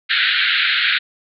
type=band-pass noise; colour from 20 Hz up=pink; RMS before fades=-17 dBFS; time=0.09-0.99 s; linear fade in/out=20 ms; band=1400 to 4200 Hz; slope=96 dB/octave; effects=none

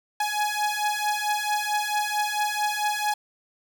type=beating tone pair; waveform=sawtooth; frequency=836 / 840.5 Hz; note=G#5 / G#5; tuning=+11 / +20 cents; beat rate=4.5 Hz; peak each=-23 dBFS; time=0.2-3.14 s; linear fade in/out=5 ms; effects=none

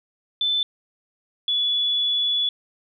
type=tone pair in turn; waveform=sine; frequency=3520 / 3422 Hz; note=A7 / A7; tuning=0 / -49 cents; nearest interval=unison; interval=49 cents; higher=first; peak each=-19 dBFS; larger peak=neither; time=0.41-0.63 / 1.48-2.49 s; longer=second; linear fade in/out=2 ms; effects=none

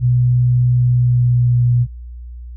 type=tone with pitch glide; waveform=sine; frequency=123.47 to 121.56 Hz; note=B2 to B2; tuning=0 to -27 cents; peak=-10 dBFS; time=0-1.87 s; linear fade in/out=50 ms; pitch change=-27 cents; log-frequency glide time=0.78-1.66 s; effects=added 60 Hz sine -29 dBFS peak until 2.56 s

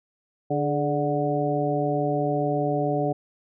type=harmonic tone with a mistuned harmonic; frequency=146.83 Hz; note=D3; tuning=in tune; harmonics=1 / 2 / 3 / 4 / 5; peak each=-28 / -28 / -28 / -28 / -28 dBFS; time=0.5-3.13 s; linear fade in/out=10 ms; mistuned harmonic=3; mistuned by=-61 cents; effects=none

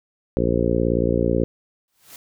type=harmonic tone; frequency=58.27 Hz; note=A#1; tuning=in tune; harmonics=1 / 2 / 3 / 4 / 5 / 6 / 7 / 8 / 9; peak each=-26 / -26 / -26 / -26 / -26 / -26 / -26 / -26 / -26 dBFS; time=0.37-1.44 s; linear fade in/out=0 ms
type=noise with exponential growth; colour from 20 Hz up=white; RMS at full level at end=-38 dBFS; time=1.88-2.16 s; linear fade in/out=1 ms; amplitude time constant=60 ms
effects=none

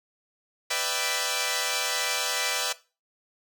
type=chord; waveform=5% pulse; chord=E minor seventh; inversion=second; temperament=equal; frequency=493.9 / 587.3 / 659.3 / 784 Hz; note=B4 / D5 / E5 / G5; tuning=0 / 0 / 0 / 0 cents; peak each=-20 dBFS; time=0.7-2.73 s; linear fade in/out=10 ms; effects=noise-tail reverb RT60 0.3 s tail -17 dB re dry

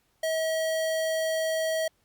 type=tone; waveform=square; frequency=641 Hz; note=E5; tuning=49 cents flat; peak=-26 dBFS; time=0.23-1.88 s; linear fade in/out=5 ms; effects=pink hiss -70 dBFS RMS until 2.04 s + Opus 48 kbps

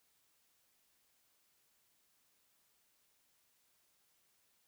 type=silence; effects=white hiss -75 dBFS RMS until 4.67 s

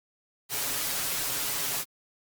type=noise with comb filter; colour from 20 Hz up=white; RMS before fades=-30 dBFS; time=0.49-1.85 s; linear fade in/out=50 ms; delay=7.1 ms; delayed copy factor=+1; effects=Opus 48 kbps

